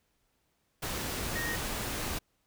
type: tone in noise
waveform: sine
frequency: 1864.7 Hz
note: A#6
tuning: in tune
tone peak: -34 dBFS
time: 1.35-1.56 s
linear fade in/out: 10 ms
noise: pink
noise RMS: -35 dBFS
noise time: 0.82-2.19 s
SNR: -2 dB
effects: pink hiss -75 dBFS RMS until 2.46 s